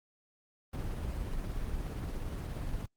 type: noise with tremolo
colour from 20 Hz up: brown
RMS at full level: -35 dBFS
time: 0.73-2.86 s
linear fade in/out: 5 ms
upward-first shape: sine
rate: 17 Hz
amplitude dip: 25%
effects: Opus 24 kbps